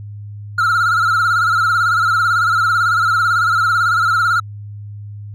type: tone with vibrato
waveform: triangle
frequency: 1364 Hz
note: F6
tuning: 41 cents flat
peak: -10 dBFS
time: 0.58-4.4 s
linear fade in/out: 5 ms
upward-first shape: sine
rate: 18 Hz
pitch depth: 89 cents each way
effects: added 103 Hz sine -28 dBFS peak until 5.34 s